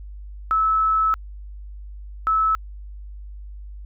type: tone pair in turn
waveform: sine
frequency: 1303 / 1303 Hz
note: E6 / E6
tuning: -20 / -20 cents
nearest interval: unison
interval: 0 cents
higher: neither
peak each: -16 dBFS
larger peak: neither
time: 0.51-1.14 / 2.27-2.55 s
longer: first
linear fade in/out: 0 ms
effects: added 50 Hz sine -34 dBFS peak until 3.85 s